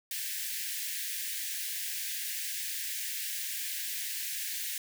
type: high-pass noise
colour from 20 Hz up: white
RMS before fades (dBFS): -36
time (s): 0.11-4.78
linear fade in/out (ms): 2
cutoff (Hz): 1600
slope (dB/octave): 96
effects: none